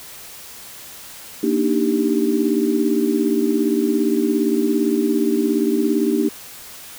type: chord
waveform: sine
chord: Eb major seventh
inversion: second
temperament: equal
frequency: 233.1 / 293.7 / 311.1 / 392 Hz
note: Bb3 / D4 / Eb4 / G4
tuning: 0 / 0 / 0 / 0 cents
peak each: -21 dBFS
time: 1.43-6.29 s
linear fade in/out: 5 ms
effects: white hiss -38 dBFS RMS until 6.98 s